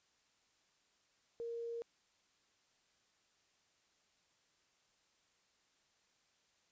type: tone with quantisation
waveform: sine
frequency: 466.2 Hz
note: A#4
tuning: in tune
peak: -40 dBFS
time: 1.4-1.82 s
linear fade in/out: 0 ms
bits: 11
effects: white hiss -75 dBFS RMS until 6.71 s + resampled to 16000 Hz